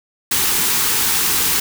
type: band-stop noise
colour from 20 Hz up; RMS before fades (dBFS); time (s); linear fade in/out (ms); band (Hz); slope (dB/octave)
white; -17; 0.31-1.6; 5; 500 to 760; 96
effects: none